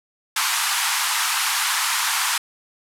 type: band-pass noise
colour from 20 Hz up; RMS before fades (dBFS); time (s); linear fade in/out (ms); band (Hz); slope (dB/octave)
pink; -22; 0.36-2.38; 5; 880 to 13000; 48
effects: none